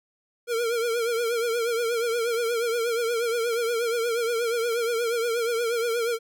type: tone with vibrato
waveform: square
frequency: 466.2 Hz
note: A#4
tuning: in tune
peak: -24 dBFS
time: 0.47-6.19 s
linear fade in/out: 50 ms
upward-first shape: triangle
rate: 8.4 Hz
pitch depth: 81 cents each way
effects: none